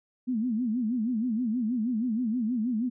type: tone with vibrato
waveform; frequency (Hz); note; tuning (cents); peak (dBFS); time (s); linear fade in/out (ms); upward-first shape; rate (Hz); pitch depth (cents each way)
sine; 233.2; A#3; +1; -25; 0.27-2.9; 20; sine; 6.3; 170
effects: none